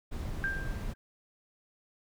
brown noise, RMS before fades -36 dBFS, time 0.11-0.94 s, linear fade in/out 20 ms
sine tone with exponential decay, 1585 Hz, G6, 19 cents sharp, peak -27 dBFS, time 0.44-0.95 s, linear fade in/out 0 ms, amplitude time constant 110 ms
effects none

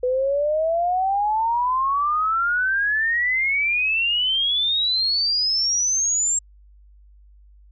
sine exponential sweep, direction up, 493.9 to 7530 Hz, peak -18 dBFS, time 0.03-6.39 s, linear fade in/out 5 ms, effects added 50 Hz sine -47 dBFS peak until 7.71 s

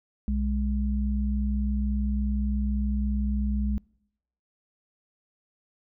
sine tone pair together, 61.74 / 207.7 Hz, B1 / G#3, 0 / 0 cents, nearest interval octave + major sixth, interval 2100 cents, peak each -25 / -28 dBFS, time 0.28-3.78 s, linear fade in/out 0 ms, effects noise-tail reverb RT60 0.8 s tail -26 dB re dry

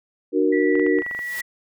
sine chord, D augmented, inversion none, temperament equal with one note detuned, 299.1 / 370 / 466.2 Hz, D4 / F#4 / A#4, +32 / 0 / 0 cents, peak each -20 / -20 / -21 dBFS, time 0.32-1.03 s, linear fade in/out 50 ms
sine tone with pitch glide, 1957 to 1941.2 Hz, B6 to B6, -16 to -30 cents, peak -26 dBFS, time 0.52-1.42 s, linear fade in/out 10 ms, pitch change -14 cents, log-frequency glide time 0.85-0.99 s
clicks, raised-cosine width 0.5 ms, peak -21 dBFS, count 9, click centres 0.754 / 0.796 / 0.865 / 0.987 / 1.021 / 1.064 / 1.112 / 1.149 / 1.191 s
white noise with exponential growth, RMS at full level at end -33 dBFS, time 0.95-1.41 s, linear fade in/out 5 ms, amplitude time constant 100 ms
effects none

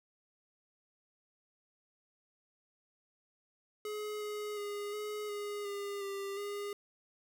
square tone with pitch steps, 422 / 419.3 / 410.8 / 420.8 / 412.2 / 403.6 / 395.9 / 407.7 Hz, G#4 / G#4 / G#4 / G#4 / G#4 / G#4 / G4 / G#4, +28 / +17 / -19 / +23 / -13 / -49 / +17 / -32 cents, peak -38 dBFS, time 3.85-6.73 s, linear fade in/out 2 ms, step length 360 ms, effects none

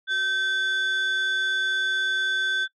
sine tone pair together, 1546 / 3471 Hz, G6 / A7, -24 / -24 cents, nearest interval octave + major second, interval 1400 cents, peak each -21 / -26 dBFS, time 0.07-2.68 s, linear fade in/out 50 ms, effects noise-tail reverb RT60 0.1 s tail -23 dB re dry + tanh soft clip ceiling -19 dBFS

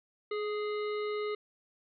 harmonic tone with a mistuned harmonic, 415.4 Hz, G#4, in tune, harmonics 1 / 3 / 5 / 7 / 9 / 10, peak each -32 / -41 / -44 / -51 / -51 / -54 dBFS, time 0.31-1.35 s, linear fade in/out 5 ms, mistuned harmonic 1, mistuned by +24 cents, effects none

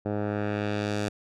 10% pulse tone with low-pass filter sweep, 103.83 Hz, G#2, in tune, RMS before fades -29 dBFS, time 0.05-1.09 s, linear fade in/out 10 ms, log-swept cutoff 770 to 8400 Hz, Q 0.93, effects none

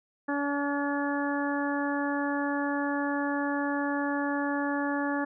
harmonic tone, 285.2 Hz, C#4, 49 cents sharp, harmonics 1 / 2 / 3 / 4 / 5 / 6, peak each -29 / -35 / -35 / -38 / -39 / -35 dBFS, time 0.28-5.25 s, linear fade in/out 10 ms, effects none

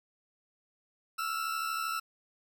40% pulse tone pair together, 1318.5 / 1391.2 Hz, E6 / F6, 0 / -7 cents, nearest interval minor second, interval 93 cents, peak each -32 / -37 dBFS, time 1.18-2 s, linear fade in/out 10 ms, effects none

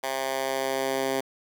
10% pulse tone with high-pass filter sweep, 133.8 Hz, C3, 39 cents sharp, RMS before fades -28 dBFS, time 0.03-1.21 s, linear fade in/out 10 ms, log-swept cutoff 710 to 320 Hz, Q 1.1, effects 9-bit

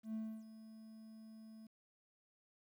triangle tone with ADSR envelope, 220 Hz, A3, in tune, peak -36 dBFS, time 0.03-1.67 s, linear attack 110 ms, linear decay 290 ms, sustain -15 dB, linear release 5 ms, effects tanh soft clip ceiling -33 dBFS + 12-bit

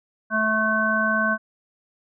harmonic tone, 217.9 Hz, A3, 17 cents flat, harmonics 1 / 3 / 5 / 7, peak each -26 / -27 / -26 / -21 dBFS, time 0.3-1.38 s, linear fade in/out 50 ms, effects none

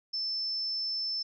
sine tone, 5290 Hz, E8, 5 cents sharp, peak -30 dBFS, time 0.13-1.23 s, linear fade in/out 10 ms, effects none

